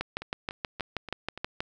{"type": "two click trains", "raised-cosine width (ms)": 0.3, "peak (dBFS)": [-23, -14], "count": [5, 11], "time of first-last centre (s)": [[0.22, 1.376], [0.01, 1.605]], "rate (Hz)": [3.46, 6.27], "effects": []}